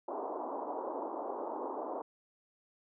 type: band-pass noise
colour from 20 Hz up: white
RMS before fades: -39 dBFS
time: 0.08-2.02 s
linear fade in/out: 5 ms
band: 270 to 1000 Hz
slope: 48 dB/octave
effects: none